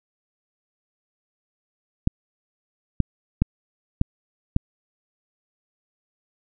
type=clicks; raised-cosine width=5 ms; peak=-5 dBFS; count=5; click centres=2.074 / 3.003 / 3.42 / 4.014 / 4.564 s; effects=none